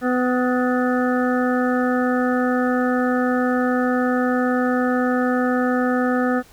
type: harmonic tone with a mistuned harmonic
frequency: 251 Hz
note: B3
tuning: 28 cents sharp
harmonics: 1 / 2 / 3 / 5 / 6 / 7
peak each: -19 / -23 / -27 / -28 / -30 / -30 dBFS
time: 0.01-6.43 s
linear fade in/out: 50 ms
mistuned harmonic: 6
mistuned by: -40 cents
effects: pink hiss -50 dBFS RMS until 6.52 s